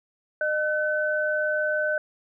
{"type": "tone pair together", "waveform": "sine", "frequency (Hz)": [609.3, 1516], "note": ["D#5", "F#6"], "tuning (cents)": [-36, 42], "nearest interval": "octave + major third", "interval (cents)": 1578, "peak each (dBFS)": -25, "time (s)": [0.41, 1.98], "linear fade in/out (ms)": 2, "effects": []}